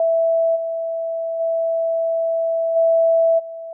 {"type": "tone with level steps", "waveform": "sine", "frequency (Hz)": 659.3, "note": "E5", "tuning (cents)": 0, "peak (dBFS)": [-14, -21, -17, -12, -29], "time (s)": [0, 3.73], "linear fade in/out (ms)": 2, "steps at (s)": [0.55, 1.39, 2.75, 3.38], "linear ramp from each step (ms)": 20, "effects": []}